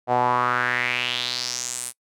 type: tone with band-pass filter sweep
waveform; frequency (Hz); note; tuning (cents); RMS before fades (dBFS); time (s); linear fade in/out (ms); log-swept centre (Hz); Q
sawtooth; 123.47; B2; 0; -24; 0.07-1.93; 50; 700 to 10000; 4.1
effects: noise-tail reverb RT60 0.1 s tail -24 dB re dry